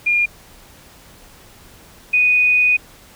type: tone pair in turn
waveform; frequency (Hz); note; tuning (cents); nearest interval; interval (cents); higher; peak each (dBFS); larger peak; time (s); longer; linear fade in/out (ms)
sine; 2416 / 2482; D7 / D#7; +48 / -5; unison; 47; second; -13 / -11; second; 0.06-0.26 / 2.13-2.77; second; 10
effects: pink hiss -45 dBFS RMS until 3.15 s